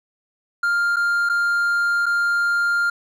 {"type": "tone with dropouts", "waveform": "triangle", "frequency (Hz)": 1400, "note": "F6", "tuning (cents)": 4, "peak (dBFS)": -15, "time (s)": [0.63, 2.9], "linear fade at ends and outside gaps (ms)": 5, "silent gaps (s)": [[0.961, 0.966], [1.291, 1.296], [2.059, 2.063]], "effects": []}